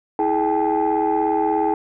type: tone cluster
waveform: sine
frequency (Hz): 324.1 / 420.4 / 785 / 862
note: E4 / G#4 / G5 / A5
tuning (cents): -29 / +21 / +2 / -36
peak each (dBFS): -21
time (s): 0.19-1.74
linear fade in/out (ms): 2
effects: tanh soft clip ceiling -11 dBFS